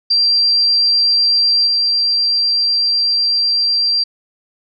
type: tone with level steps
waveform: sine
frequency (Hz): 4723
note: D8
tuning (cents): +9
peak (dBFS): -10 / -12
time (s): 0.1-4.04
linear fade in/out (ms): 10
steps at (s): 1.67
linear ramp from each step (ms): 2
effects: none